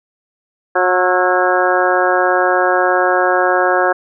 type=harmonic tone with a mistuned harmonic; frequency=181.7 Hz; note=F#3; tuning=31 cents flat; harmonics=2 / 3 / 4 / 5 / 6 / 7 / 8 / 9; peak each=-18 / -17 / -17 / -23 / -21 / -21 / -22 / -19 dBFS; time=0.75-3.93 s; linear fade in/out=10 ms; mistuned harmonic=7; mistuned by=+62 cents; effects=none